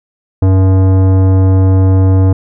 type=tone with tanh clipping; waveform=sine; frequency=94.7 Hz; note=F#2; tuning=41 cents sharp; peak=-7 dBFS; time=0.42-2.33 s; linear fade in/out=5 ms; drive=16 dB; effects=none